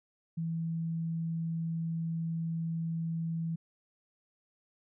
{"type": "tone", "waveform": "sine", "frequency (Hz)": 164.5, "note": "E3", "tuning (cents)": -3, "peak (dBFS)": -31, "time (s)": [0.37, 3.56], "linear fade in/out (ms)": 10, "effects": []}